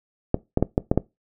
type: clicks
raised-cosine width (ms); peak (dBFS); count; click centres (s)
2; -4; 6; 0.344 / 0.574 / 0.626 / 0.779 / 0.915 / 0.976
effects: noise-tail reverb RT60 0.2 s tail -20 dB re dry